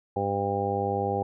harmonic tone, 100 Hz, G2, 35 cents sharp, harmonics 1 / 2 / 3 / 4 / 5 / 6 / 7 / 8, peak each -33 / -35 / -38 / -32 / -31 / -38 / -36 / -29 dBFS, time 0.16-1.23 s, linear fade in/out 5 ms, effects none

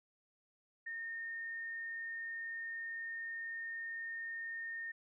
sine tone, 1831 Hz, A#6, 32 cents flat, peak -40 dBFS, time 0.86-4.92 s, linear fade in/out 10 ms, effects none

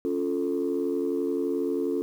sine chord, Db augmented, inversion none, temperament equal, 277.2 / 349.2 / 440 Hz, Db4 / F4 / A4, 0 / 0 / 0 cents, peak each -28 dBFS, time 0.05-2.02 s, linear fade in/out 0 ms, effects tanh soft clip ceiling -18 dBFS + 9-bit

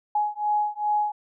sine beating tone pair, 837 / 839.5 Hz, G#5 / G#5, +13 / +18 cents, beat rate 2.5 Hz, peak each -25 dBFS, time 0.15-1.12 s, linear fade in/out 5 ms, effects none

